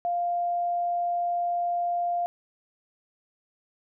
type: tone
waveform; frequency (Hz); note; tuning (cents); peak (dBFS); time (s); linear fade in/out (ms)
sine; 698.5; F5; 0; -24; 0.05-2.26; 0
effects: none